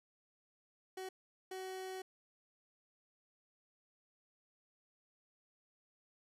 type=tone bursts at uneven times; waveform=30% pulse; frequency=375.9 Hz; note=F#4; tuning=27 cents sharp; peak=-40 dBFS; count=2; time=0.97-1.09 / 1.51-2.02 s; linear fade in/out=5 ms; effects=resampled to 32000 Hz + 13-bit